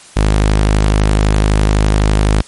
sawtooth tone, 51.91 Hz, G#1, in tune, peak -5 dBFS, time 0.16-2.42 s, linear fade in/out 10 ms, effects white hiss -39 dBFS RMS until 2.47 s + MP3 48 kbps

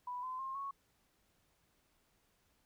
sine tone with pitch steps, 987.8 / 1025.6 / 1064.8 / 1105.6 Hz, B5 / C6 / C6 / C#6, 0 / -35 / +30 / -5 cents, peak -39 dBFS, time 0.07-0.71 s, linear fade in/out 5 ms, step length 160 ms, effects pink hiss -75 dBFS RMS until 2.65 s

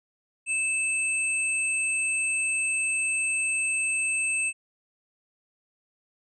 sine tone pair together, 2628 / 8317 Hz, E7 / C9, -6 / -11 cents, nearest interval octave + minor sixth, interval 1995 cents, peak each -25 / -29 dBFS, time 0.46-4.53 s, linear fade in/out 50 ms, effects none

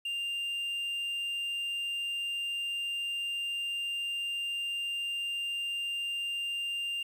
triangle tone with quantisation, 2794 Hz, F7, in tune, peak -30 dBFS, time 0.05-7.03 s, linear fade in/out 5 ms, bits 10, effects none

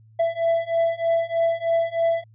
triangle beating tone pair, 665 / 668.2 Hz, E5 / E5, +15 / +23 cents, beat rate 3.2 Hz, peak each -21 / -20 dBFS, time 0.19-2.24 s, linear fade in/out 10 ms, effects added 110 Hz sine -49 dBFS peak until 2.34 s + resampled to 8000 Hz

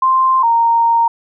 sine tone pair in turn, 1046.5 / 926.6 Hz, C6 / A#5, 0 / -11 cents, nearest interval major second, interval 211 cents, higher first, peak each -9 dBFS, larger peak neither, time 0.02-0.43 / 0.43-1.08 s, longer second, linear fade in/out 5 ms, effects none

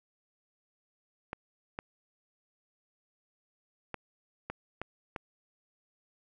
clicks, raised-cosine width 0.5 ms, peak -21 dBFS, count 6, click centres 1.331 / 1.789 / 3.943 / 4.5 / 4.816 / 5.162 s, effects none

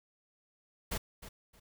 pink noise with echo, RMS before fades -35 dBFS, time 0.91-0.98 s, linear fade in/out 10 ms, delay 310 ms, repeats 2, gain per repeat -13 dB, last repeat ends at 1.6 s, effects none

